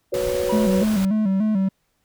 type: chord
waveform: sine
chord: F# suspended fourth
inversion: none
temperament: equal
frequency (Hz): 370 / 493.9 / 554.4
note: F#4 / B4 / C#5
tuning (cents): 0 / 0 / 0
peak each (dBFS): -26 / -24 / -24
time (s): 0.12-0.84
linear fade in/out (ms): 10
type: noise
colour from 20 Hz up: pink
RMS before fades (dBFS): -32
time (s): 0.14-1.05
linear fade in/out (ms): 0
type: tone with exponential decay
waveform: triangle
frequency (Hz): 966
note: B5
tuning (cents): -39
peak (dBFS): -24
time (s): 0.49-1.18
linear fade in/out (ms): 5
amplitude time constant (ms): 150
type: tone with vibrato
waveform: triangle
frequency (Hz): 203.5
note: G#3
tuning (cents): -35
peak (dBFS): -15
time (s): 0.52-1.69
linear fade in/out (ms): 10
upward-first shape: square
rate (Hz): 3.4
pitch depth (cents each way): 100
effects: pink hiss -69 dBFS RMS until 2.04 s